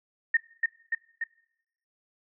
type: tone with echo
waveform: sine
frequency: 1838 Hz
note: A#6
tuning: 25 cents flat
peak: -18 dBFS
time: 0.34-0.37 s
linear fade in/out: 5 ms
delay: 290 ms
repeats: 3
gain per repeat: -3 dB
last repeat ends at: 1.24 s
effects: noise-tail reverb RT60 0.8 s tail -22 dB re dry